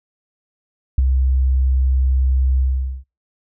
sine tone with ADSR envelope, 65.41 Hz, C2, in tune, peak -6 dBFS, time 0.98-3.04 s, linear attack 4 ms, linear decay 21 ms, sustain -6 dB, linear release 450 ms, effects noise-tail reverb RT60 0.3 s tail -26 dB re dry + tanh soft clip ceiling -8 dBFS

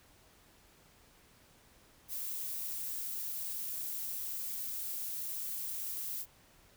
violet noise, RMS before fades -39 dBFS, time 2.08-6.26 s, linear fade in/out 50 ms, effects pink hiss -63 dBFS RMS until 6.76 s

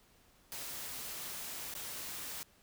white noise with dropouts, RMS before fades -43 dBFS, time 0.52-2.43 s, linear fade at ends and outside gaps 0 ms, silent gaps 1.739-1.751 s, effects pink hiss -66 dBFS RMS until 2.62 s

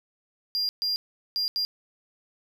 triangle tone bursts at uneven times, 4800 Hz, D8, 37 cents sharp, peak -23 dBFS, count 4, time 0.55-0.69 / 0.82-0.96 / 1.36-1.48 / 1.56-1.65 s, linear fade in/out 0 ms, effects none

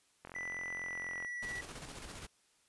click train, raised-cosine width 0.5 ms, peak -32 dBFS, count 45, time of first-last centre 0.25-1.248 s, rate 44.1 Hz
triangle tone with pitch glide, 1981 to 1948.1 Hz, B6 to B6, +5 to -24 cents, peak -37 dBFS, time 0.35-1.61 s, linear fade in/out 5 ms, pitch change -29 cents, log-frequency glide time 0.74-1.24 s
pink noise with tremolo, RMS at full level -46 dBFS, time 1.42-2.27 s, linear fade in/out 10 ms, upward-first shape square, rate 15 Hz, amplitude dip 40%
effects white hiss -71 dBFS RMS until 2.68 s + resampled to 24000 Hz

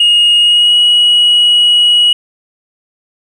sine tone with pitch glide, 2866 to 2911 Hz, F7 to F#7, +44 to -29 cents, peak -3 dBFS, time 0-2.13 s, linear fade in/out 5 ms, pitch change +27 cents, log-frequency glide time 0.39-0.76 s, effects tanh soft clip ceiling -3 dBFS + 7-bit

